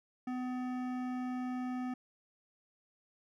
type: tone with hard clipping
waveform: sine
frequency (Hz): 251.9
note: B3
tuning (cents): +34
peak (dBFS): -37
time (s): 0.27-1.94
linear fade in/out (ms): 5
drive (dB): 14
effects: none